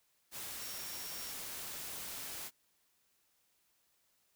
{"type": "tone in noise", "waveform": "sine", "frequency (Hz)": 5560, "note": "F8", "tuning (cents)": -9, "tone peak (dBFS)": -49, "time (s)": [0.58, 1.35], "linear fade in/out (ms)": 50, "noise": "white", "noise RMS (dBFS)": -44, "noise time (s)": [0.31, 2.51], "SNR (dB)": -8, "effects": ["white hiss -75 dBFS RMS until 4.35 s"]}